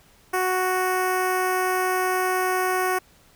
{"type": "tone with notch filter", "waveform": "10% pulse", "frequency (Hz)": 369.8, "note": "F#4", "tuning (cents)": -1, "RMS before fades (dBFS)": -23, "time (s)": [0.33, 2.99], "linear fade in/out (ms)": 10, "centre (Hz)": 4000, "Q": 0.57, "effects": ["pink hiss -56 dBFS RMS until 3.35 s"]}